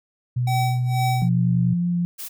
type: tone with pitch glide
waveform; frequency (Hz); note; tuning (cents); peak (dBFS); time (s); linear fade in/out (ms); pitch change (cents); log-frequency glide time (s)
sine; 123.47 to 124.33; B2 to B2; 0 to +12; -19; 0.36-1.74; 10; +12; 0.63-0.76
type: tone with tremolo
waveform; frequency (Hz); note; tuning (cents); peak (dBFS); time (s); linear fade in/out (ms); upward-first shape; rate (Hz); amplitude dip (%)
square; 763; G5; -47; -22; 0.47-1.29; 5; sine; 2.1; 95
type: tone with vibrato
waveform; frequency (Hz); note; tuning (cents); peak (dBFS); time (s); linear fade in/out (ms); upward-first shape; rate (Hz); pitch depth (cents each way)
sine; 174.6; F3; 0; -19; 1.22-2.05; 0; sine; 4.9; 8
type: noise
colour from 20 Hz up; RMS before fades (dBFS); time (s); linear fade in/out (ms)
blue; -33; 2.18-2.29; 20
effects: none